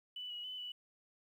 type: tone with pitch steps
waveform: triangle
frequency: 2980 / 2914 / 3014 / 2959 Hz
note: F#7 / F#7 / F#7 / F#7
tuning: +12 / -27 / +31 / -1 cents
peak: -38 dBFS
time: 0.16-0.72 s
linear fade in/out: 5 ms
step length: 140 ms
effects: tanh soft clip ceiling -40 dBFS + 12-bit